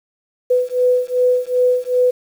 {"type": "beating tone pair", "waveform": "sine", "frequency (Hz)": [497.7, 500.3], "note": ["B4", "B4"], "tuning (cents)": [13, 22], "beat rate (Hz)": 2.6, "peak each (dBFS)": -16, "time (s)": [0.5, 2.11], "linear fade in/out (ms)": 10, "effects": ["7-bit"]}